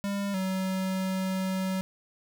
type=tone pair in turn; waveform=square; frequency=200 / 188.77 Hz; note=G3 / F#3; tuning=+35 / +35 cents; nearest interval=minor second; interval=100 cents; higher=first; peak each=-29 / -28 dBFS; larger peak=second; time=0.04-0.34 / 0.34-1.81 s; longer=second; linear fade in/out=0 ms; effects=none